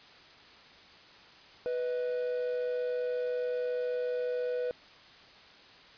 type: tone pair together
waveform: triangle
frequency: 493.9 / 628.4 Hz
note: B4 / D#5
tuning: 0 / +17 cents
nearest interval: major third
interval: 417 cents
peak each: -28 / -39 dBFS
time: 1.66-4.71 s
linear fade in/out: 0 ms
effects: white hiss -54 dBFS RMS until 5.97 s + resampled to 11025 Hz